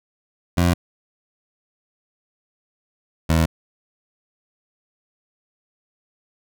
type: tone pair in turn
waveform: 20% pulse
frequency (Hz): 87.31 / 81.14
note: F2 / E2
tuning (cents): 0 / -27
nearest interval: minor second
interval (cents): 127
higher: first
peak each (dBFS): -10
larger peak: neither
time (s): 0.57-0.74 / 3.29-3.46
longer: neither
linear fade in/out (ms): 10
effects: none